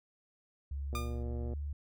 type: tone with pitch glide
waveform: sine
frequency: 69.8 to 72.47 Hz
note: C#2 to D2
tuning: +13 to -22 cents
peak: -35 dBFS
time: 0.71-1.73 s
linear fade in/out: 5 ms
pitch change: +65 cents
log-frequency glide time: 0.97-1.38 s
type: click train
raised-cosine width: 2 ms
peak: -31 dBFS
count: 73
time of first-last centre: 0.93-1.535 s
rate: 119 Hz
type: tone with exponential decay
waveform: sawtooth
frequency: 1209 Hz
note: D6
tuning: 50 cents sharp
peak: -31 dBFS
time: 0.95-1.23 s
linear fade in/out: 1 ms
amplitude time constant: 60 ms
effects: none